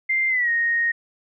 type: tone with pitch glide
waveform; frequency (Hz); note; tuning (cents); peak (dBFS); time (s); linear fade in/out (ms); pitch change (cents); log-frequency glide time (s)
sine; 2093 to 1864.7; C7 to A#6; 0 to 0; -18; 0.09-0.92; 10; -200; 0.29-0.5
effects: none